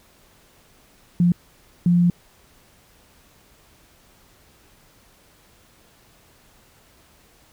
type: tone bursts at uneven times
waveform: sine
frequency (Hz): 174.61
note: F3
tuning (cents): 0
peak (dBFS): -13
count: 2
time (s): 1.2-1.32 / 1.86-2.1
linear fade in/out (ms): 2
effects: pink hiss -55 dBFS RMS until 7.52 s